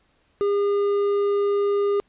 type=tone with hard clipping; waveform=triangle; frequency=404.9 Hz; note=G#4; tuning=44 cents flat; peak=-20 dBFS; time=0.41-2 s; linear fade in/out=0 ms; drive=9 dB; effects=pink hiss -64 dBFS RMS until 2.08 s + resampled to 8000 Hz